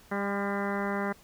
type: harmonic tone with a mistuned harmonic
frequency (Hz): 200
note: G3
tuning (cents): +35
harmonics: 1 / 2 / 3 / 4 / 5 / 6 / 7 / 8 / 9 / 10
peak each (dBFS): -32 / -35 / -37 / -38 / -39 / -40 / -40 / -41 / -42 / -42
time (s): 0.11-1.13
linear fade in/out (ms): 10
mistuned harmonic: 5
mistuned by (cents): +25
effects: pink hiss -57 dBFS RMS until 1.23 s